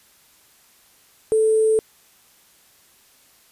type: tone with sample-and-hold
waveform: sine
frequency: 438.4 Hz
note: A4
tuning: 6 cents flat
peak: -14 dBFS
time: 1.32-1.79 s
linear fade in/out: 0 ms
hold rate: 8820 Hz
effects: white hiss -55 dBFS RMS until 3.51 s + resampled to 32000 Hz